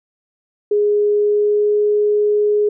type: tone with pitch glide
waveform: sine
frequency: 414.8 to 417.4 Hz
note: G#4 to G#4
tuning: -2 to +9 cents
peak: -12 dBFS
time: 0.71-2.69 s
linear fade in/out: 5 ms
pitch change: +11 cents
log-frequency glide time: 1.12-1.77 s
effects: none